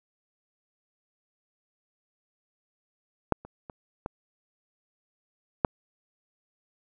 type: clicks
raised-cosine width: 1 ms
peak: -7 / -29 / -26 / -18 / -6 dBFS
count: 5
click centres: 3.323 / 3.45 / 3.698 / 4.061 / 5.648 s
effects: none